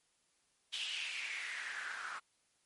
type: noise with band-pass filter sweep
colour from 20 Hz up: white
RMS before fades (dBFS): -42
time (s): 0.72-2.2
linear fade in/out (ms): 20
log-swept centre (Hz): 3200 to 1300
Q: 5.3
effects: white hiss -75 dBFS RMS until 2.65 s + MP3 48 kbps